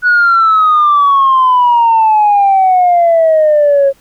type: exponential sweep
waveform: sine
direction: down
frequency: 1480 to 544 Hz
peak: -4 dBFS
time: 0.02-3.93 s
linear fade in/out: 50 ms
effects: tanh soft clip ceiling -2 dBFS + pink hiss -49 dBFS RMS until 4 s